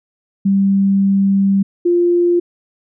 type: tone pair in turn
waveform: sine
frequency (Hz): 196.2 / 348.7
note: G3 / F4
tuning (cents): +2 / -3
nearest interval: minor seventh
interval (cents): 995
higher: second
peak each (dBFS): -10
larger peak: neither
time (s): 0.45-1.63 / 1.85-2.4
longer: first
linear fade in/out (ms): 10
effects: none